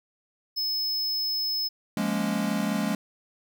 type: tone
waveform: square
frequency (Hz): 5200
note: E8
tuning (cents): -24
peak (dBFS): -26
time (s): 0.56-1.69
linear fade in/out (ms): 20
type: chord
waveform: square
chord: Bb minor seventh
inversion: second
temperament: equal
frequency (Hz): 174.61 / 207.7 / 233.1 / 277.2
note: F3 / Ab3 / Bb3 / Db4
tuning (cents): 0 / 0 / 0 / 0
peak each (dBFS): -34 / -28 / -33 / -33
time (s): 1.97-2.95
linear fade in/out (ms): 2
effects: none